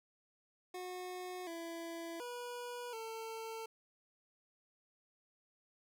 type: tone with pitch steps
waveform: 25% pulse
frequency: 364.2 / 334.1 / 486.3 / 448.3 Hz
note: F#4 / E4 / B4 / A4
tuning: -27 / +23 / -27 / +32 cents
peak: -39 dBFS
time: 0.74-3.66 s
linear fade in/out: 5 ms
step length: 730 ms
effects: none